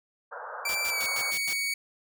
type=band-pass noise; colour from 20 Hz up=white; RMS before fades=-39 dBFS; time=0.31-1.32 s; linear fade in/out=20 ms; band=460 to 1600 Hz; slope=96 dB/octave
type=tone with pitch glide; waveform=sawtooth; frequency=2338 to 2241 Hz; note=D7 to C#7; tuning=-8 to +18 cents; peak=-24 dBFS; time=0.65-1.74 s; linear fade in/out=5 ms; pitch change=-74 cents; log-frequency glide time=0.89-1.04 s
type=noise bursts; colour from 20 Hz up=white; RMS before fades=-36 dBFS; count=6; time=0.69-1.532 s; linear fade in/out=0 ms; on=57 ms; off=100 ms
effects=none